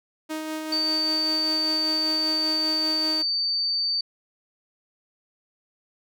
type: tone with tremolo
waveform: sawtooth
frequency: 312.7 Hz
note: D#4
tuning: 9 cents sharp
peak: -24 dBFS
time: 0.29-3.23 s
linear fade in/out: 20 ms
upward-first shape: sine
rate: 5.1 Hz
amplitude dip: 30%
type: tone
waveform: sine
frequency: 4588 Hz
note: D8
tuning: 41 cents flat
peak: -22 dBFS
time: 0.72-4.01 s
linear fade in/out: 5 ms
effects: none